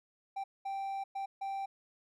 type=tone bursts at uneven times; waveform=triangle; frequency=783 Hz; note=G5; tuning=2 cents flat; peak=-33 dBFS; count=4; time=0.36-0.44 / 0.65-1.04 / 1.15-1.26 / 1.41-1.66 s; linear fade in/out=10 ms; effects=none